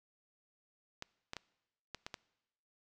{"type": "clicks", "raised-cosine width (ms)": 0.2, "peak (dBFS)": -24, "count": 6, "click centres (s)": [1.024, 1.334, 1.367, 1.947, 2.065, 2.142], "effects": ["noise-tail reverb RT60 1.0 s tail -23 dB re dry"]}